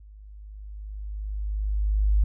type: tone with level ramp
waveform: sine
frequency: 51.4 Hz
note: G#1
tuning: 17 cents flat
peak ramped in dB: -45 to -16 dBFS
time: 0-2.24 s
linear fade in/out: 5 ms
effects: none

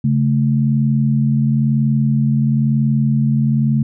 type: tone pair together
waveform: sine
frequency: 138.59 / 219.6 Hz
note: C#3 / A3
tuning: 0 / -3 cents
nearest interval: minor sixth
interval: 797 cents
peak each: -14 / -16 dBFS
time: 0.04-3.83 s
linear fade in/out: 5 ms
effects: none

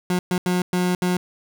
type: tone bursts at uneven times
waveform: 30% pulse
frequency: 180 Hz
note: F#3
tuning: 47 cents flat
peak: -16 dBFS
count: 5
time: 0.1-0.19 / 0.31-0.38 / 0.46-0.62 / 0.73-0.95 / 1.02-1.17 s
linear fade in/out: 2 ms
effects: none

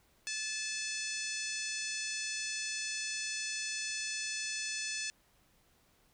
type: harmonic tone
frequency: 869 Hz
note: A5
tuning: 22 cents flat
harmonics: 2 / 3 / 4 / 5 / 6 / 7 / 8 / 9 / 10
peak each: -44 / -41 / -47 / -45 / -43 / -43 / -45 / -51 / -47 dBFS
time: 0.27-5.1 s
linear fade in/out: 0 ms
effects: pink hiss -69 dBFS RMS until 6.13 s

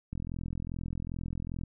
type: click train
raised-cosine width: 5 ms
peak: -24 dBFS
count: 65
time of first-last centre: 0.13-1.636 s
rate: 42.5 Hz
effects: none

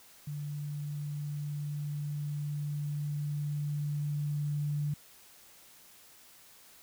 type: tone with level ramp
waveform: sine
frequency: 146.83 Hz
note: D3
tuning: in tune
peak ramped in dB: -35 to -29 dBFS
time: 0.27-4.94 s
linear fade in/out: 5 ms
effects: white hiss -57 dBFS RMS until 6.82 s

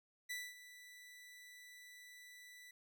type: tone with ADSR envelope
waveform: sawtooth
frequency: 1975.5 Hz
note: B6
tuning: in tune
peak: -37 dBFS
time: 0.29-2.71 s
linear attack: 18 ms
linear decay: 230 ms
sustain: -15 dB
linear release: 4 ms
effects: none

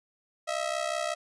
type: ring-modulated tone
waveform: sawtooth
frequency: 647 Hz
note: E5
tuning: 32 cents flat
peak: -22 dBFS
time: 0.47-1.15 s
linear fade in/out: 20 ms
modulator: 32.7 Hz
effects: resampled to 22050 Hz

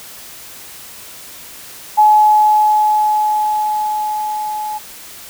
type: tone with level ramp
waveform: sine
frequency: 850 Hz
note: G#5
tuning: 40 cents sharp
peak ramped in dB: -5 to -20 dBFS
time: 1.97-4.79 s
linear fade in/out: 20 ms
effects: white hiss -35 dBFS RMS until 5.29 s

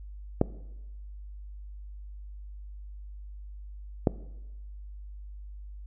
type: clicks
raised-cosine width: 2 ms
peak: -7 dBFS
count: 2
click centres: 0.414 / 4.072 s
effects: noise-tail reverb RT60 1.0 s tail -18 dB re dry + added 50 Hz sine -40 dBFS peak until 5.86 s

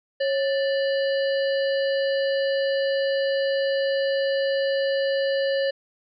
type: harmonic tone with a mistuned harmonic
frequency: 587.3 Hz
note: D5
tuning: in tune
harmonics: 1 / 3 / 5 / 7 / 8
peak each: -21 / -31 / -35 / -38 / -39 dBFS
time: 0.2-5.71 s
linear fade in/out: 10 ms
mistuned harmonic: 1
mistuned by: -120 cents
effects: none

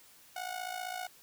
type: tone with amplitude modulation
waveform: sawtooth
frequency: 733 Hz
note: F#5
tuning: 16 cents flat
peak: -30 dBFS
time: 0.36-1.07 s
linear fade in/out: 5 ms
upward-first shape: sine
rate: 55.4 Hz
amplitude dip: 75%
effects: white hiss -59 dBFS RMS until 1.22 s

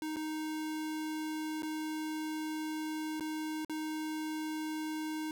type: tone with dropouts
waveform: square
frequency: 311.1 Hz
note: D#4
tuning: in tune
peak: -36 dBFS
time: 0.02-5.31 s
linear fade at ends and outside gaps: 1 ms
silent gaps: 0.161-0.167 / 1.622-1.631 / 3.198-3.207 / 3.648-3.696 s
effects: none

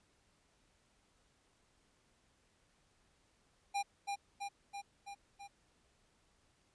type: tone with echo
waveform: square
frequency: 803 Hz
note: G5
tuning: 41 cents sharp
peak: -34 dBFS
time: 3.74-3.83 s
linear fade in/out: 20 ms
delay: 330 ms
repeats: 5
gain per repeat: -3 dB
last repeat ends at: 5.48 s
effects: pink hiss -73 dBFS RMS until 6.74 s + resampled to 22050 Hz

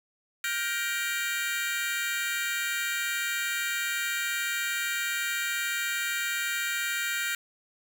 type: chord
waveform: sawtooth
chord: G minor seventh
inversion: third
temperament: just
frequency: 1411.2 / 1568 / 1881.6 / 2352 Hz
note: F6 / G6 / Bb6 / D7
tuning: +18 / 0 / +16 / +2 cents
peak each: -30 dBFS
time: 0.44-7.35 s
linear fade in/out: 2 ms
effects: none

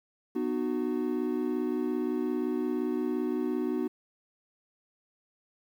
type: chord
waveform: triangle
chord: B major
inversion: none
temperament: equal with one note detuned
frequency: 246.9 / 304.4 / 370 Hz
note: B3 / D#4 / F#4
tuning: 0 / -38 / 0 cents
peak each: -30 dBFS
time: 0.35-3.88 s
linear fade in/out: 10 ms
effects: 10-bit

